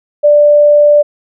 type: tone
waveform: sine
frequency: 589 Hz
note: D5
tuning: 5 cents sharp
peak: -3 dBFS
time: 0.23-1.03 s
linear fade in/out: 20 ms
effects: none